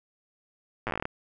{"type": "slowing click train", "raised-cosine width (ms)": 0.5, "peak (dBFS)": -15, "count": 12, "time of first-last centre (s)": [0.87, 1.054], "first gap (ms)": 8, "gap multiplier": 1.14, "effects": []}